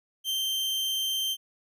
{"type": "tone", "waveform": "40% pulse", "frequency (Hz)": 3136, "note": "G7", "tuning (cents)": 0, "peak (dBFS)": -26, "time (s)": [0.24, 1.37], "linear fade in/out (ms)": 50, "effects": []}